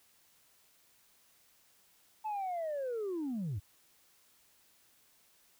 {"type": "linear sweep", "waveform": "sine", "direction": "down", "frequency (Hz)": [880, 83.8], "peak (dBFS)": -32, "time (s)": [2.24, 3.6], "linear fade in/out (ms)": 20, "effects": ["tanh soft clip ceiling -32 dBFS", "white hiss -67 dBFS RMS until 5.59 s"]}